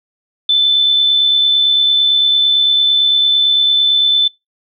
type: tone with amplitude modulation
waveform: sine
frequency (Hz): 3520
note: A7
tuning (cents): 0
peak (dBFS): -7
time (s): 0.49-4.28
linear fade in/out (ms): 5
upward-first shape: sine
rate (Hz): 68.9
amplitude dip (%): 30
effects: noise-tail reverb RT60 0.2 s tail -24 dB re dry